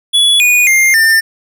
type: tone with pitch steps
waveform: square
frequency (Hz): 3403 / 2460 / 2112 / 1798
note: G#7 / D#7 / C7 / A6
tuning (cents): +41 / -20 / +16 / +37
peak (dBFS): -7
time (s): 0.13-1.21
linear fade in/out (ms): 20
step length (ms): 270
effects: none